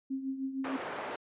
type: tone with tremolo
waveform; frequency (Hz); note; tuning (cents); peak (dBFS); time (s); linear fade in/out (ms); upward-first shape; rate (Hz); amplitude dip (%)
sine; 267.3; C4; +37; -30; 0.1-0.77; 10; triangle; 6.5; 70
type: band-pass noise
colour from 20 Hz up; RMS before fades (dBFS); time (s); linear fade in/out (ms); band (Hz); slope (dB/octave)
pink; -39; 0.64-1.16; 5; 430 to 1700; 12
effects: resampled to 8000 Hz